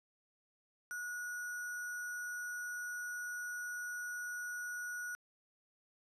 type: tone with sample-and-hold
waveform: sine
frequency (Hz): 1456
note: F#6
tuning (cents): -28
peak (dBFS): -39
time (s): 0.91-5.15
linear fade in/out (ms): 0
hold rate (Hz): 7350
effects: resampled to 32000 Hz